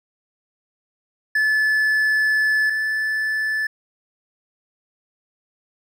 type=tone pair in turn; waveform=triangle; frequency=1732 / 1744 Hz; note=A6 / A6; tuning=-28 / -16 cents; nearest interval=unison; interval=12 cents; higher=second; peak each=-14 / -18 dBFS; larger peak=first; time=1.35-2.7 / 2.7-3.67 s; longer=first; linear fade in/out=5 ms; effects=none